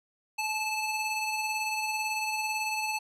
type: ring-modulated tone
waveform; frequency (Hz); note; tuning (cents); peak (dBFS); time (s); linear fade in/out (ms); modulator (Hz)
35% pulse; 1742; A6; -18; -24; 0.38-2.99; 10; 880
effects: low-pass 11000 Hz 12 dB/octave